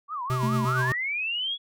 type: tone with vibrato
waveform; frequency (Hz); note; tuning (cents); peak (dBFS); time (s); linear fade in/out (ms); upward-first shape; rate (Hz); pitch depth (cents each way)
sine; 1108.7; C#6; 0; -29; 0.08-0.95; 50; triangle; 4.9; 270
type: tone with tremolo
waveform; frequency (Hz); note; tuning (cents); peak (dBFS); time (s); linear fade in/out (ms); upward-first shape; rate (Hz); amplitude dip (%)
square; 127.7; C3; -42; -24; 0.3-0.92; 0; triangle; 8.5; 40
type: tone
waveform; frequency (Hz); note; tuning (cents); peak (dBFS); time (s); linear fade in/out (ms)
sine; 220; A3; 0; -26; 0.43-0.65; 0
type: linear sweep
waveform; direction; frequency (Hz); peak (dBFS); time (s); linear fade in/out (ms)
sine; up; 1174.7 to 3400; -26; 0.64-1.58; 50
effects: none